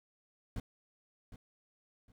brown noise with echo, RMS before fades -38 dBFS, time 0.56-0.6 s, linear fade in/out 2 ms, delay 760 ms, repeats 2, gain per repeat -12 dB, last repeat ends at 2.12 s, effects none

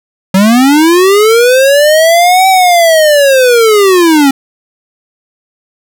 square linear two-way sweep, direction up then down, 183.9 to 769 to 266.2 Hz, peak -4 dBFS, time 0.34-4.31 s, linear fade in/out 5 ms, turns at 2.48 s, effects none

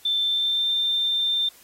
sine tone with pitch glide, 3547 to 3586 Hz, A7 to A7, +13 to +32 cents, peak -20 dBFS, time 0.05-1.49 s, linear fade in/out 5 ms, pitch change +19 cents, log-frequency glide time 0.22-0.71 s, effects white hiss -52 dBFS RMS until 1.63 s + AAC 48 kbps

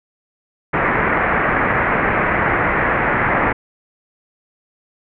white low-pass noise, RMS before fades -17 dBFS, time 0.73-3.53 s, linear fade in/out 10 ms, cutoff 2100 Hz, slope 48 dB/octave, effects none

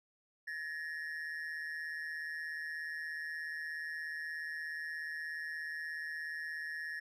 triangle ring-modulated tone, 1789 Hz, A6, 28 cents sharp, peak -34 dBFS, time 0.47-7 s, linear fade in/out 10 ms, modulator 78.4 Hz, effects none

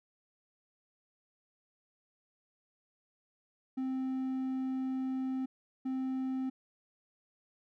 triangle tone bursts at uneven times, 261.6 Hz, C4, in tune, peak -30 dBFS, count 2, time 3.77-5.46 / 5.85-6.5 s, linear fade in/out 10 ms, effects none

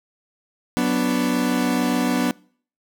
40% pulse chord, B minor, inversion second, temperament equal, 185 / 246.9 / 293.7 Hz, F#3 / B3 / D4, 0 / 0 / 0 cents, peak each -25 / -20 / -23 dBFS, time 0.77-2.31 s, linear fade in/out 0 ms, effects noise-tail reverb RT60 0.5 s tail -24 dB re dry

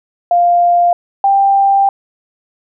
sine tone pair in turn, 698.5 / 789.7 Hz, F5 / G5, 0 / +13 cents, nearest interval major second, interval 213 cents, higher second, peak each -7 / -7 dBFS, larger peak neither, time 0.31-0.93 / 1.24-1.89 s, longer second, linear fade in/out 2 ms, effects none

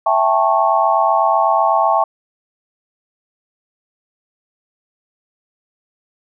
sine chord, A dominant seventh, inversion second, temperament just, 660 / 792 / 880 / 1100 Hz, E5 / G5 / A5 / C#6, +2 / +18 / 0 / -14 cents, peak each -17 dBFS, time 0.06-2.04 s, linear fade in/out 5 ms, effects none

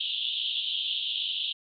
white band-pass noise, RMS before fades -31 dBFS, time 0-1.53 s, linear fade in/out 10 ms, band 2900 to 3700 Hz, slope 96 dB/octave, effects none

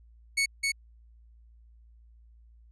sawtooth tone with echo, 2217 Hz, C#7, in tune, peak -20 dBFS, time 0.37-0.46 s, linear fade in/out 10 ms, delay 260 ms, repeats 1, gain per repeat -2 dB, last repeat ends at 0.72 s, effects added 57 Hz sine -53 dBFS peak until 2.71 s + resampled to 24000 Hz

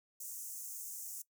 pink high-pass noise, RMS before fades -45 dBFS, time 0.2-1.22 s, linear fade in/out 5 ms, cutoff 6300 Hz, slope 48 dB/octave, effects noise-tail reverb RT60 0.1 s tail -19 dB re dry

